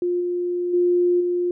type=tone with level steps; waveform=sine; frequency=353.6 Hz; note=F4; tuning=22 cents sharp; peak=-19 / -21 / -15 / -19 dBFS; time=0.02-1.51 s; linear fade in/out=2 ms; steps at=0.2 / 0.73 / 1.2 s; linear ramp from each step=10 ms; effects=none